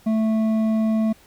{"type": "tone with hard clipping", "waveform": "sine", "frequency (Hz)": 220, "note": "A3", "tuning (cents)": 0, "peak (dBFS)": -19, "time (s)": [0.06, 1.13], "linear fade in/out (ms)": 10, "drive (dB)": 7, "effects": ["pink hiss -53 dBFS RMS until 1.26 s"]}